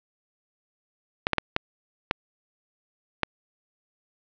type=clicks; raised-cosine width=0.3 ms; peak=-5 dBFS; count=6; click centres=1.269 / 1.333 / 1.383 / 1.564 / 2.111 / 3.233 s; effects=low-pass 4000 Hz 12 dB/octave